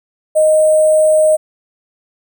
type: tone with sample-and-hold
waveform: sine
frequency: 622.3 Hz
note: D#5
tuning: in tune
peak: -7 dBFS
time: 0.35-1.37 s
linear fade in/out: 20 ms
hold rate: 8820 Hz
effects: none